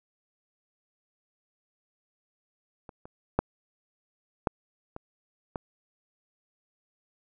clicks, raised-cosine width 1 ms, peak -29 / -30 / -8 / -10 / -24 / -18 dBFS, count 6, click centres 2.892 / 3.055 / 3.39 / 4.472 / 4.964 / 5.558 s, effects none

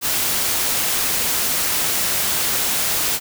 white noise, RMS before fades -20 dBFS, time 0.01-3.2 s, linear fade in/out 50 ms, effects none

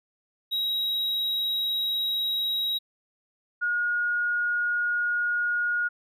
triangle / sine tone pair in turn, 3831 / 1437.8 Hz, A#7 / F6, +47 / +50 cents, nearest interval octave + perfect fourth, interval 1697 cents, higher first, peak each -23 dBFS, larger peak neither, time 0.51-2.79 / 3.61-5.89 s, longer neither, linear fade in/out 20 ms, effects none

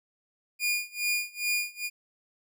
sawtooth tone with tremolo, 2431 Hz, D#7, 41 cents flat, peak -21 dBFS, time 0.59-1.9 s, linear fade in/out 50 ms, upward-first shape sine, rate 2.4 Hz, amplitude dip 95%, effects none

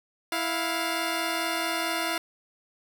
10% pulse tone pair together, 329.6 / 703.7 Hz, E4 / F5, 0 / +13 cents, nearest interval octave + minor second, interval 1313 cents, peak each -21 dBFS, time 0.32-2.18 s, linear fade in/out 2 ms, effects none

